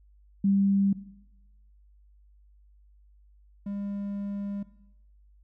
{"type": "tone pair in turn", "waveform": ["sine", "triangle"], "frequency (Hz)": [197.4, 201.1], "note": ["G3", "G3"], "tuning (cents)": [12, 44], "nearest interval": "unison", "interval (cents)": 32, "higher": "second", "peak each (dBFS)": [-20, -29], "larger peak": "first", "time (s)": [[0.44, 0.93], [3.66, 4.63]], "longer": "second", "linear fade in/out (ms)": 5, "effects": ["noise-tail reverb RT60 0.9 s tail -17 dB re dry", "added 50 Hz sine -55 dBFS peak until 5.43 s"]}